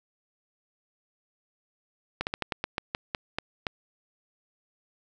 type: slowing click train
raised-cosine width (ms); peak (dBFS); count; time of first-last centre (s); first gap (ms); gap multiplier
0.3; -12; 11; 2.21-3.668; 59; 1.19
effects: none